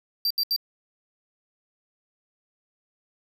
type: tone bursts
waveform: square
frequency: 4700 Hz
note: D8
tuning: 1 cent sharp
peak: -22 dBFS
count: 3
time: 0.25-0.563 s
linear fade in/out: 2 ms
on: 55 ms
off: 74 ms
effects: none